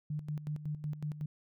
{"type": "tone with tremolo", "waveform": "sine", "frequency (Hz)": 150.4, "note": "D3", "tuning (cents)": 42, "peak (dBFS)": -33, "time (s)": [0.1, 1.26], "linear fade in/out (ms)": 5, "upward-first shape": "square", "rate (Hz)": 5.4, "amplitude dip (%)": 70, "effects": []}